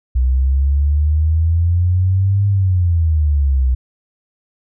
sine exponential two-way sweep, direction up then down, 62.2 to 101.2 to 62.2 Hz, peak -11 dBFS, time 0.15-3.75 s, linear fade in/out 10 ms, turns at 2.47 s, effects none

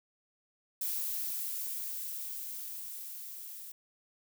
violet noise with level ramp, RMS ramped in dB -34 to -46 dBFS, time 0.81-3.72 s, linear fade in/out 5 ms, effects none

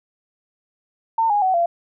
sine tone with pitch steps, 904 / 824.2 / 751.4 / 685.1 Hz, A5 / G#5 / F#5 / F5, +47 / -13 / +26 / -33 cents, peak -15 dBFS, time 1.18-1.66 s, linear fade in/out 5 ms, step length 120 ms, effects none

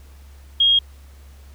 sine tone, 3258 Hz, G#7, 34 cents flat, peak -12 dBFS, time 0.6-0.79 s, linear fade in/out 5 ms, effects added 69 Hz sine -41 dBFS peak until 1.54 s + pink hiss -54 dBFS RMS until 1.54 s

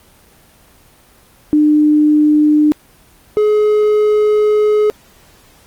sine / triangle tone pair in turn, 301 / 423 Hz, D4 / G#4, +43 / +32 cents, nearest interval tritone, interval 589 cents, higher second, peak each -7 dBFS, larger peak neither, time 1.53-2.72 / 3.37-4.9 s, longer second, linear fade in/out 0 ms, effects pink hiss -47 dBFS RMS until 5.66 s + Opus 24 kbps

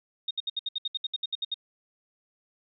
sine tone bursts, 3706 Hz, A#7, 11 cents flat, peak -27 dBFS, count 14, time 0.28-1.543 s, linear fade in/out 5 ms, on 28 ms, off 67 ms, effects none

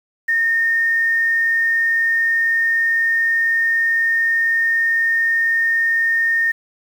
sine tone with quantisation, 1831 Hz, A#6, 32 cents flat, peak -14 dBFS, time 0.28-6.52 s, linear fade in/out 10 ms, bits 7, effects none

